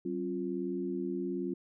sine tone cluster, 189.6 / 270.6 / 349.6 Hz, F#3 / C#4 / F4, +43 / -42 / +2 cents, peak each -38 / -37 / -35 dBFS, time 0.05-1.54 s, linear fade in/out 5 ms, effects none

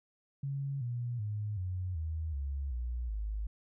sine tone with pitch steps, 138.59 / 120.65 / 105.03 / 91.44 / 79.6 / 69.3 / 60.32 / 52.52 Hz, C#3 / B2 / G#2 / F#2 / D#2 / C#2 / B1 / G#1, 0 / -40 / +20 / -20 / +40 / 0 / -40 / +20 cents, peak -33 dBFS, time 0.43-3.47 s, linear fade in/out 5 ms, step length 380 ms, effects none

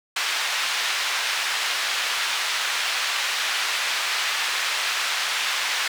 white band-pass noise, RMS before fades -25 dBFS, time 0.16-5.88 s, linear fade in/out 5 ms, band 1100 to 3600 Hz, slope 12 dB/octave, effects none

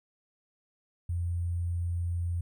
sine tone with sample-and-hold, 86.4 Hz, F2, 18 cents flat, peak -28 dBFS, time 1.09-2.41 s, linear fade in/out 5 ms, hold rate 8820 Hz, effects none

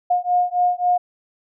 sine beating tone pair, 714 / 717.7 Hz, F5 / F5, +38 / +47 cents, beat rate 3.7 Hz, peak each -19 dBFS, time 0.1-0.98 s, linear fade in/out 10 ms, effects none

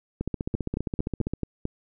two click trains, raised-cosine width 3 ms, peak -15 / -14 dBFS, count 18 / 6, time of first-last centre 0.21-1.336 / 0.55-1.654 s, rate 15.1 / 4.53 Hz, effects none

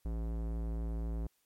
square tone with low-pass filter, 56 Hz, A1, 31 cents sharp, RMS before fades -36 dBFS, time 0.05-1.27 s, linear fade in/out 5 ms, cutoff 640 Hz, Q 0.58, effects white hiss -75 dBFS RMS until 1.45 s + MP3 64 kbps

